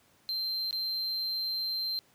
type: tone with dropouts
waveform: triangle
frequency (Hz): 4136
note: C8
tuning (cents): -21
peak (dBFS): -29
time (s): 0.29-1.99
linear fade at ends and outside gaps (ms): 0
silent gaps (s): 0.709-0.728
effects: pink hiss -64 dBFS RMS until 2.14 s + high-pass 100 Hz 12 dB/octave